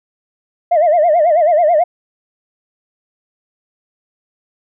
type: tone with vibrato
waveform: sine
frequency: 651 Hz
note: E5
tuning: 22 cents flat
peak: -7 dBFS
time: 0.71-1.84 s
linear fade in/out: 10 ms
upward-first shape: sine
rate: 9.2 Hz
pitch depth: 160 cents each way
effects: tanh soft clip ceiling -5 dBFS